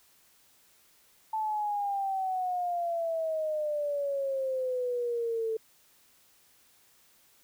sine exponential sweep, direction down, 880 to 441.1 Hz, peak -28 dBFS, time 1.33-5.57 s, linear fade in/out 5 ms, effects white hiss -63 dBFS RMS until 7.43 s

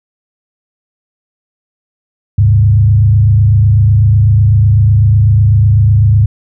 sine tone with frequency modulation, 103.9 Hz, G#2, 1 cent sharp, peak -4 dBFS, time 2.38-6.26 s, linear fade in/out 5 ms, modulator 28 Hz, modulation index 0.77, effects none

